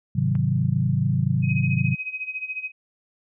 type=chord; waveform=sine; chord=Ab dominant seventh; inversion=none; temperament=equal with one note detuned; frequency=103.83 / 131.49 / 155.56 / 185 Hz; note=Ab2 / C3 / Eb3 / Gb3; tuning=0 / +9 / 0 / 0 cents; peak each=-26 / -22 / -25 / -26 dBFS; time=0.15-1.95 s; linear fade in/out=10 ms
type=click; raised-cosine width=0.5 ms; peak=-27 dBFS; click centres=0.353 s
type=tone with tremolo; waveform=sine; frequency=2525 Hz; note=D#7; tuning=25 cents sharp; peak=-25 dBFS; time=1.42-2.72 s; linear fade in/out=50 ms; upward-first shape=sine; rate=14 Hz; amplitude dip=80%
effects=none